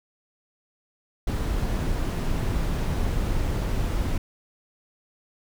brown noise, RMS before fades -25 dBFS, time 1.27-4.18 s, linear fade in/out 5 ms, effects none

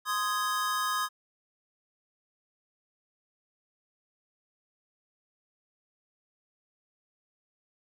square chord, Ab major, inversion first, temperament just, 1038.3 / 1245.9 / 1661.2 Hz, C6 / Eb6 / Ab6, -14 / +2 / 0 cents, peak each -34 / -31 / -35 dBFS, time 0.05-1.09 s, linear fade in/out 50 ms, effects none

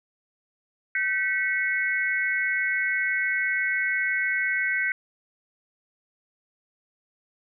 sine tone cluster, 1535 / 1949 / 2197 Hz, G6 / B6 / C#7, -37 / -23 / -16 cents, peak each -27 dBFS, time 0.95-4.92 s, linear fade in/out 2 ms, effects none

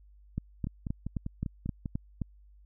two click trains, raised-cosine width 5 ms, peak -19 / -22 dBFS, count 8 / 7, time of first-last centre 0.38-2.217 / 0.67-1.858 s, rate 3.81 / 5.05 Hz, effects added 50 Hz sine -54 dBFS peak until 2.65 s

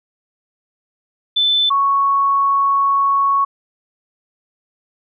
sine tone pair in turn, 3520 / 1108.7 Hz, A7 / C#6, 0 / 0 cents, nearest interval octave + minor sixth, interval 2000 cents, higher first, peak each -12 dBFS, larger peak neither, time 1.36-1.7 / 1.7-3.45 s, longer second, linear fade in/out 10 ms, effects none

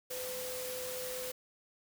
sine tone in noise, 507 Hz, B4, 45 cents sharp, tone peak -40 dBFS, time 0.1-1.32 s, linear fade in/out 10 ms, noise white, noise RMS -42 dBFS, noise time 0.1-1.32 s, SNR -1 dB, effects none

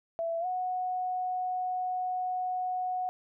sine tone with pitch glide, 666 to 734.7 Hz, E5 to F#5, +18 to -12 cents, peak -29 dBFS, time 0.19-3.09 s, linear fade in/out 0 ms, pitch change +170 cents, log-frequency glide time 0.4-0.46 s, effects none

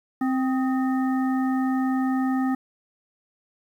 harmonic tone with a mistuned harmonic, 261.6 Hz, C4, in tune, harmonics 1 / 3 / 5 / 7, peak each -21 / -31 / -35 / -38 dBFS, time 0.21-2.55 s, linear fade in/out 5 ms, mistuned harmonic 5, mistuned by -72 cents, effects 9-bit

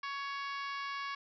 harmonic tone, 558 Hz, C#5, 11 cents sharp, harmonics 2 / 3 / 4 / 5 / 6 / 7 / 8 / 9 / 10, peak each -39 / -44 / -45 / -50 / -52 / -55 / -53 / -54 / -58 dBFS, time 0.03-1.15 s, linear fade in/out 5 ms, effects none

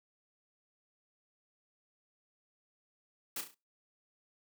white noise with echo, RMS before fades -38 dBFS, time 3.36-3.41 s, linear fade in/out 5 ms, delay 34 ms, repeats 4, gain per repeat -7 dB, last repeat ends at 3.546 s, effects noise-tail reverb RT60 0.3 s tail -25 dB re dry + high-pass 200 Hz 12 dB/octave

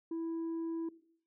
sine tone, 329.6 Hz, E4, in tune, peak -32 dBFS, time 0.11-0.89 s, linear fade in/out 5 ms, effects noise-tail reverb RT60 0.6 s tail -19 dB re dry + tanh soft clip ceiling -34 dBFS

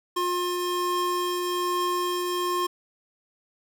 square tone pair together, 355.9 / 1066.5 Hz, F4 / C6, +33 / +33 cents, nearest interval octave + perfect fifth, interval 1900 cents, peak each -28 dBFS, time 0.16-2.67 s, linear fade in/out 10 ms, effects 10-bit

